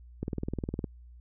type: click train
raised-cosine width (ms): 3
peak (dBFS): -19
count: 13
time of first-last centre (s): 0.23-0.842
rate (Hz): 19.6
effects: added 60 Hz sine -48 dBFS peak until 1.2 s